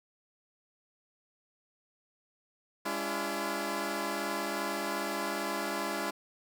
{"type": "tone cluster", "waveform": "10% pulse", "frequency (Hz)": [203.6, 285.6, 338.2], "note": ["G#3", "D4", "E4"], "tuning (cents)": [-34, -48, 44], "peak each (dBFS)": [-29, -29, -27], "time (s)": [2.85, 6.11], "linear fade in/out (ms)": 10, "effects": []}